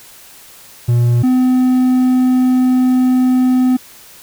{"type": "tone pair in turn", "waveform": "triangle", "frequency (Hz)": [120, 254.3], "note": ["B2", "C4"], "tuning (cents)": [-49, -49], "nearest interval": "octave + minor second", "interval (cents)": 1300, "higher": "second", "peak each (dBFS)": -7, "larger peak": "neither", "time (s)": [[0.88, 1.23], [1.23, 3.77]], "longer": "second", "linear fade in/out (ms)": 10, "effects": ["white hiss -40 dBFS RMS until 4.22 s"]}